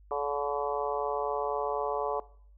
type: harmonic tone with a mistuned harmonic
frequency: 144 Hz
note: D3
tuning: 34 cents flat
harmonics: 3 / 4 / 5 / 6 / 7 / 8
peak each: -34 / -35 / -36 / -37 / -37 / -38 dBFS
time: 0.11-2.2 s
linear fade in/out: 2 ms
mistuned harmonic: 8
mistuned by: -24 cents
effects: noise-tail reverb RT60 0.6 s tail -20 dB re dry + added 50 Hz sine -53 dBFS peak until 2.57 s